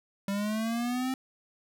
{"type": "linear sweep", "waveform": "square", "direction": "up", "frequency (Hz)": [196, 263.4], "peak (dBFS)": -29, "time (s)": [0.28, 1.14], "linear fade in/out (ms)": 2, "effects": []}